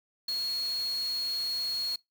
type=tone in noise; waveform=sine; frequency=4314 Hz; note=C#8; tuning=48 cents flat; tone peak=-29 dBFS; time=0.28-1.96 s; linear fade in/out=5 ms; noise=white; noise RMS=-45 dBFS; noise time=0.28-1.96 s; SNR=+13 dB; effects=noise-tail reverb RT60 0.2 s tail -23 dB re dry